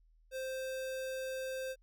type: tone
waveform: square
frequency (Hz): 523.3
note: C5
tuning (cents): 0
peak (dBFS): -38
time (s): 0.31-1.76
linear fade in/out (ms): 50
effects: added 40 Hz sine -63 dBFS peak until 1.82 s